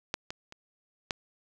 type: clicks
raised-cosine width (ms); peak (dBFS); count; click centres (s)
0.2; -12 / -19 / -28 / -12; 4; 0.141 / 0.305 / 0.524 / 1.108
effects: none